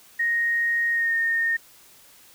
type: tone with pitch glide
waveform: sine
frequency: 1867 to 1837 Hz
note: A#6 to A#6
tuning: +2 to -26 cents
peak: -20 dBFS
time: 0.19-1.57 s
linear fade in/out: 10 ms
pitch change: -28 cents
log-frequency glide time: 0.91-1.14 s
effects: white hiss -52 dBFS RMS until 2.34 s